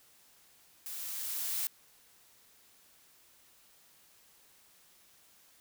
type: noise with level ramp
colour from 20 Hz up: blue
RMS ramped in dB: -42 to -33 dBFS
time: 0.86-1.67 s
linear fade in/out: 0 ms
effects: white hiss -63 dBFS RMS until 5.6 s